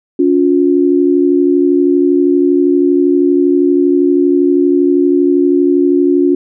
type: tone pair together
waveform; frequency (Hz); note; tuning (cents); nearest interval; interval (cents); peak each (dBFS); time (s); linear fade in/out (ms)
sine; 283.3 / 355.9; C#4 / F4; +38 / +33; major third; 395; -10; 0.19-6.35; 5
effects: none